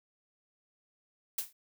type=noise with exponential decay; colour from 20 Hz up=blue; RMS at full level=-29 dBFS; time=1.38-1.53 s; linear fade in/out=5 ms; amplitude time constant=32 ms; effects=none